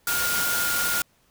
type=tone in noise; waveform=sine; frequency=1417 Hz; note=F6; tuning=25 cents sharp; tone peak=-26 dBFS; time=0.07-1.02 s; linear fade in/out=2 ms; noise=white; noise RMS=-26 dBFS; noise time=0.07-1.02 s; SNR=-3 dB; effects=pink hiss -63 dBFS RMS until 1.3 s